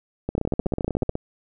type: two click trains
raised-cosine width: 2 ms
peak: -12 / -10 dBFS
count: 15 / 11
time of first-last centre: 0.29-1.154 / 0.38-1.094 s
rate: 16.2 / 14 Hz
effects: none